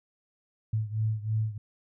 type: beating tone pair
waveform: sine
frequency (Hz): 108.2 / 111.3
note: A2 / A2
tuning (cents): -29 / +20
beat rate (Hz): 3.1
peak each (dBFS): -28 / -31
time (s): 0.73-1.58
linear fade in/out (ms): 5
effects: none